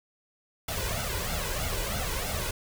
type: noise with flanger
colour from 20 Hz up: pink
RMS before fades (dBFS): -31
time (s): 0.68-2.51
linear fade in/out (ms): 5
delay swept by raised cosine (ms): 1.4 to 2.05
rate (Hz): 3.1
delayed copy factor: +0.7
effects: none